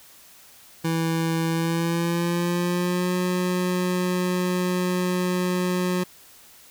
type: tone with pitch glide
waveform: 25% pulse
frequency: 164 to 180.92 Hz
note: E3 to F#3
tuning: -9 to -39 cents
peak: -18 dBFS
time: 0.84-6.04 s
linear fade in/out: 10 ms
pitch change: +170 cents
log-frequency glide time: 1.49-3.13 s
effects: white hiss -50 dBFS RMS until 6.7 s